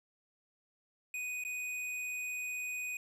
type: tone with dropouts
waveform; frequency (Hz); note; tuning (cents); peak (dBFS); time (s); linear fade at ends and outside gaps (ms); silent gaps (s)
square; 2489; D#7; 0; -37; 1.14-2.97; 2; 1.438-1.449
effects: low-pass 12000 Hz 12 dB/octave + 11-bit